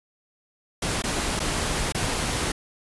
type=noise with dropouts; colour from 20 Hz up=pink; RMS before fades=-26 dBFS; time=0.82-2.52 s; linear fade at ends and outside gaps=5 ms; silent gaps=1.022-1.038 / 1.394-1.4 / 1.923-1.946 s; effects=resampled to 24000 Hz